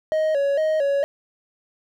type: tone with vibrato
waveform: triangle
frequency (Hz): 592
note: D5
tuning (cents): +14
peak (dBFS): -16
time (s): 0.12-1.04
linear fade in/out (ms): 0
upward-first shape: square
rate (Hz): 2.2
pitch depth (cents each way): 97
effects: none